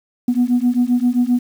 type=beating tone pair; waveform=sine; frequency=241.4 / 249 Hz; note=B3 / B3; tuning=-39 / +14 cents; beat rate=7.6 Hz; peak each=-15 dBFS; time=0.28-1.39 s; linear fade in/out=5 ms; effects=tanh soft clip ceiling -8 dBFS + 7-bit